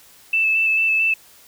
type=tone with vibrato; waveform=sine; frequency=2635 Hz; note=E7; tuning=1 cent flat; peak=-15 dBFS; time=0.33-1.14 s; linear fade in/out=5 ms; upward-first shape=square; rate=4.5 Hz; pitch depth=13 cents each way; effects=white hiss -49 dBFS RMS until 1.47 s